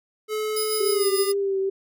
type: tone with pitch glide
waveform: square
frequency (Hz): 430 to 401.2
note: A4 to G4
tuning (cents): -40 to +40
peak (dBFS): -25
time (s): 0.28-1.34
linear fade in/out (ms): 50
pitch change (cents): -120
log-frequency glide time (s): 0.92-1.08
type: tone with tremolo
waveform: 5% pulse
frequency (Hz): 5010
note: D#8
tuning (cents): +11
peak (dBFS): -19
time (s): 0.56-1.32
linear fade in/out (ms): 5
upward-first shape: sine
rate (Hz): 6.7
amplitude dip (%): 55
type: tone with vibrato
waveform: sine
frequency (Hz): 392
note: G4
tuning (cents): 0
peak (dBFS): -21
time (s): 0.8-1.7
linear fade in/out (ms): 10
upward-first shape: triangle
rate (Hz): 2.2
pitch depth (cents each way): 36
effects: none